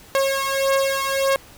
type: beating tone pair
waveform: sawtooth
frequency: 543 / 544.7 Hz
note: C#5 / C#5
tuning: -36 / -30 cents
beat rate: 1.7 Hz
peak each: -17 / -18 dBFS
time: 0.15-1.36 s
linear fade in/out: 0 ms
effects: pink hiss -46 dBFS RMS until 1.57 s